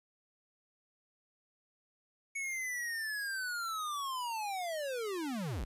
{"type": "linear sweep", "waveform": "square", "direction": "down", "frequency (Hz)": [2226, 35.83], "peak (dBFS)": -36, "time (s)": [2.35, 5.65], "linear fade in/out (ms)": 10, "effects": ["resampled to 32000 Hz", "11-bit"]}